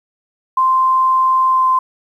sine tone with pitch glide, 1043 to 1037 Hz, C6 to C6, -6 to -16 cents, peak -10 dBFS, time 0.57-1.79 s, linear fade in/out 5 ms, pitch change -10 cents, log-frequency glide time 1.49-1.67 s, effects 8-bit

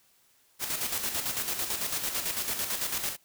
white noise with tremolo, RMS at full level -30 dBFS, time 0.59-3.17 s, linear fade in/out 50 ms, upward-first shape square, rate 9 Hz, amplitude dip 50%, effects white hiss -65 dBFS RMS until 3.24 s

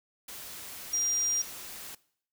sine tone in noise, 5700 Hz, F8, 34 cents sharp, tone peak -26 dBFS, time 0.93-1.42 s, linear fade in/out 5 ms, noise white, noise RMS -43 dBFS, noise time 0.28-1.95 s, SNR +14 dB, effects noise-tail reverb RT60 0.6 s tail -20 dB re dry

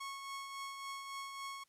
sawtooth tone with tremolo, 1099 Hz, C#6, 15 cents flat, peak -37 dBFS, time 0-1.64 s, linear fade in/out 10 ms, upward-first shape triangle, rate 3.6 Hz, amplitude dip 45%, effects white hiss -75 dBFS RMS until 1.68 s + low-pass 11000 Hz 12 dB/octave

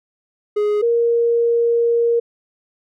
triangle / sine tone pair in turn, 417.4 / 468.5 Hz, G#4 / A#4, +9 / +9 cents, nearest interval major second, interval 200 cents, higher second, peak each -13 dBFS, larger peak neither, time 0.56-0.82 / 0.82-2.2 s, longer second, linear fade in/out 10 ms, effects none

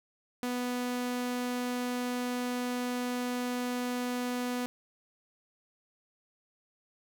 sawtooth tone, 246.9 Hz, B3, in tune, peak -27 dBFS, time 0.43-4.66 s, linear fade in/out 0 ms, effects none

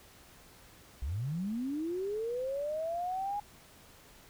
sine linear sweep, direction up, 56.2 to 830.6 Hz, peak -32 dBFS, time 1.02-3.4 s, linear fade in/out 5 ms, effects pink hiss -57 dBFS RMS until 4.29 s

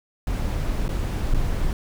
brown noise with dropouts, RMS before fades -23 dBFS, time 0.27-1.73 s, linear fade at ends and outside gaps 1 ms, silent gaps 0.881-0.891 / 1.338-1.345 s, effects none

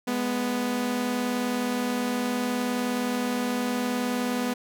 sawtooth tone pair together, 207.7 / 247 Hz, G#3 / B3, 0 / 0 cents, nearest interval minor third, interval 300 cents, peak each -28 / -22 dBFS, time 0.07-4.54 s, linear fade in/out 10 ms, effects none

